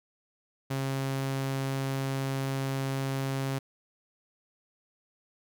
sawtooth tone, 135.2 Hz, C#3, 43 cents flat, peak -25 dBFS, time 0.7-3.59 s, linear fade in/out 10 ms, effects none

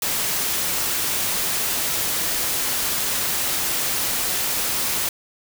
white noise, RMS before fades -23 dBFS, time 0.02-5.09 s, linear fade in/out 2 ms, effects none

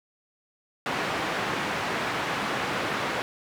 white band-pass noise, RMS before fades -29 dBFS, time 0.86-3.22 s, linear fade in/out 0 ms, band 120 to 1800 Hz, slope 12 dB/octave, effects none

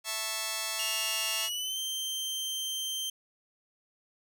5% pulse chord, A major, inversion second, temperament just, 660 / 880 / 1100 Hz, E5 / A5 / C#6, +2 / 0 / -14 cents, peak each -26 dBFS, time 0.04-1.5 s, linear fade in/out 50 ms
sawtooth tone with pitch glide, 2825 to 3135 Hz, F7 to G7, +19 to -1 cents, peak -29 dBFS, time 0.79-3.1 s, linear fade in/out 5 ms, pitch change +180 cents, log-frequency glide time 1.38-1.79 s
effects none

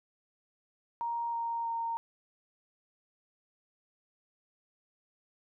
sine tone with pitch steps, 936 / 929 / 922 Hz, A#5 / A#5 / A#5, +7 / -6 / -19 cents, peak -31 dBFS, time 1.01-1.97 s, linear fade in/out 0 ms, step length 320 ms, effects none

